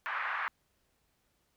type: band-pass noise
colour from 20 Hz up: pink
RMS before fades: -35 dBFS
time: 0.06-0.48 s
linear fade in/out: 0 ms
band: 1100 to 1900 Hz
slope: 24 dB/octave
effects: pink hiss -75 dBFS RMS until 1.56 s